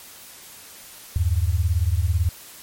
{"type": "beating tone pair", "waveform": "sine", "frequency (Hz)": [77.78, 95.78], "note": ["D#2", "G2"], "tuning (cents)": [0, -40], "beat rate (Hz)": 18, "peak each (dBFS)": [-20, -21], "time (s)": [1.16, 2.29], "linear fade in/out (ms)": 0, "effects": ["white hiss -43 dBFS RMS until 2.62 s", "MP3 64 kbps"]}